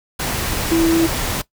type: tone in noise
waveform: sine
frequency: 329.6 Hz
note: E4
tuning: in tune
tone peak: -12 dBFS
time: 0.71-1.07 s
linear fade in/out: 10 ms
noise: pink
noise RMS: -22 dBFS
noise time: 0.19-1.42 s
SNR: +7 dB
effects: noise-tail reverb RT60 0.1 s tail -17 dB re dry